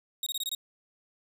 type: tone bursts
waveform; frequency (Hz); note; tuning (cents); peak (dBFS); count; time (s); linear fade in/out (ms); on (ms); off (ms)
sawtooth; 3767; A#7; +17; -27; 6; 0.23-0.549; 2; 34; 23
effects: none